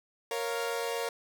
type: chord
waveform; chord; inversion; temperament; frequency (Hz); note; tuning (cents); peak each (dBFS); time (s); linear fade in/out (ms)
sawtooth; Bb minor; none; equal; 466.2 / 554.4 / 698.5; Bb4 / Db5 / F5; 0 / 0 / 0; -29 / -33 / -35; 0.31-1.09; 2
effects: none